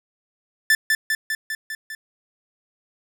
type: tone with echo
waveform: 45% pulse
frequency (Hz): 1760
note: A6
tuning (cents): 0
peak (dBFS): -13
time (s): 0.7-0.75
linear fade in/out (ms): 2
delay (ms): 200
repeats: 6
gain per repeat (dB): -3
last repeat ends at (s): 1.95
effects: none